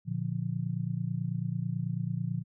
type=chord; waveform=sine; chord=Bb major; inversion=none; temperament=just; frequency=116.54 / 145.68 / 174.81 Hz; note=Bb2 / D3 / F3; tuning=0 / -14 / +2 cents; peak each=-34 dBFS; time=0.05-2.44 s; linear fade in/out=50 ms; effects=none